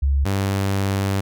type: tone pair in turn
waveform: sine / sawtooth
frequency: 69.3 / 98 Hz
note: C#2 / G2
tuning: 0 / 0 cents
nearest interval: tritone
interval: 600 cents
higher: second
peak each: -15 dBFS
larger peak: neither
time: 0.02-0.25 / 0.25-1.21 s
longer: second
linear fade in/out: 10 ms
effects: none